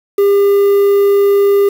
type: tone with quantisation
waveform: triangle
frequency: 401.3 Hz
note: G4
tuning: 41 cents sharp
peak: -5 dBFS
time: 0.18-1.69 s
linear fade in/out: 5 ms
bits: 5
effects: none